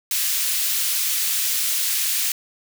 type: high-pass noise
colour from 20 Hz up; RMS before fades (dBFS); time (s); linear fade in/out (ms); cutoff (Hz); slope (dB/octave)
white; -22; 0.11-2.32; 2; 2300; 12
effects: none